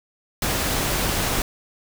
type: noise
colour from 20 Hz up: pink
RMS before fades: -23 dBFS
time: 0.42-1.42 s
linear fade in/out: 2 ms
effects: none